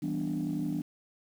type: chord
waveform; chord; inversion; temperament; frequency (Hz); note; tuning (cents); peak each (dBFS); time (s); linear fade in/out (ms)
sine; E minor seventh; none; equal; 164.81 / 196 / 246.9 / 293.7; E3 / G3 / B3 / D4; 0 / 0 / 0 / 0; -34 / -36 / -35 / -32; 0.02-0.82; 10
effects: tanh soft clip ceiling -24 dBFS + 9-bit